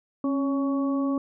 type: harmonic tone with a mistuned harmonic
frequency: 280.1 Hz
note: C#4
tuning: 18 cents sharp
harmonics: 1 / 2 / 3 / 4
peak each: -23 / -33 / -44 / -35 dBFS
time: 0.24-1.18 s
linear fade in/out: 2 ms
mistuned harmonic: 1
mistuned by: -43 cents
effects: none